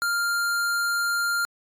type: tone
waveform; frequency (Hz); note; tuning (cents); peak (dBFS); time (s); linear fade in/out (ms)
square; 1396.9; F6; 0; -23; 0.02-1.45; 0
effects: AAC 64 kbps